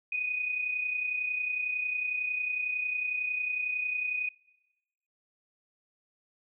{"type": "tone pair together", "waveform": "sine", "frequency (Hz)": [2458, 2489], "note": ["D#7", "D#7"], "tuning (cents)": [-22, 0], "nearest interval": "unison", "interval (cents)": 22, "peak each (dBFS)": [-37, -29], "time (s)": [0.12, 4.29], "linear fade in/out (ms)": 5, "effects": ["noise-tail reverb RT60 1.0 s tail -22 dB re dry"]}